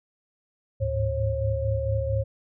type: tone cluster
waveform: sine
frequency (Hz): 73.4 / 102.6 / 107 / 541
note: D2 / G#2 / A2 / C#5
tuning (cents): 0 / -21 / -48 / -42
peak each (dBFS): -29 / -31 / -27 / -28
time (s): 0.8-2.24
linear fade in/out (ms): 20
effects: none